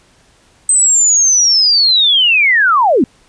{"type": "linear sweep", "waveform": "sine", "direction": "down", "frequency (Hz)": [8280, 207.7], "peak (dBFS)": -7, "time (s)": [0.69, 3.04], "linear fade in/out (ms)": 2, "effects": ["pink hiss -50 dBFS RMS until 3.28 s", "resampled to 22050 Hz"]}